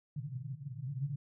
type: band-pass noise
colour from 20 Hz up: pink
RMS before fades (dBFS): -40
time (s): 0.16-1.16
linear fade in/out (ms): 5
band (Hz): 120 to 150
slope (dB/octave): 96
effects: none